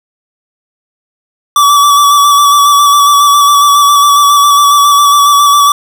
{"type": "tone with vibrato", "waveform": "square", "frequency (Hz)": 1151, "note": "D6", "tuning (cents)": -35, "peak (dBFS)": -4, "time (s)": [1.56, 5.72], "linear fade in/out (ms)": 2, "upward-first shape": "square", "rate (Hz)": 7.3, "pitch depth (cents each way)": 22, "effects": []}